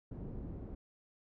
pink low-pass noise, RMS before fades -44 dBFS, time 0.11-0.75 s, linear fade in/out 5 ms, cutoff 330 Hz, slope 12 dB/octave, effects none

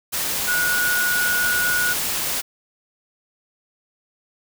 sine tone in noise, 1456 Hz, F#6, 28 cents flat, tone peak -19 dBFS, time 0.47-1.94 s, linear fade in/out 20 ms, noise white, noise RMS -24 dBFS, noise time 0.12-2.42 s, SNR +2 dB, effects none

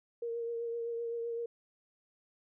sine tone with vibrato, 466.2 Hz, A#4, in tune, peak -34 dBFS, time 0.22-1.46 s, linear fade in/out 5 ms, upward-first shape triangle, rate 7.8 Hz, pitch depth 25 cents each way, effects none

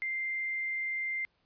sine tone, 2093 Hz, C7, in tune, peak -31 dBFS, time 0.02-1.25 s, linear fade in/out 0 ms, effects pink hiss -73 dBFS RMS until 1.45 s + resampled to 11025 Hz

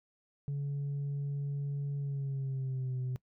sine tone with pitch glide, 141.7 to 127.71 Hz, C#3 to C3, +38 to -42 cents, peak -30 dBFS, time 0.48-3.16 s, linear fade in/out 0 ms, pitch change -180 cents, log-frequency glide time 1.98-2.98 s, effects noise-tail reverb RT60 0.1 s tail -22 dB re dry + tanh soft clip ceiling -31 dBFS

